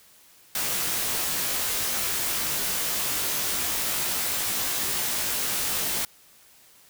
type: noise with comb filter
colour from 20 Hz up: white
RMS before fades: -27 dBFS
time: 0.55-6.05 s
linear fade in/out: 2 ms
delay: 18 ms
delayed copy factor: -0.85
effects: white hiss -55 dBFS RMS until 6.89 s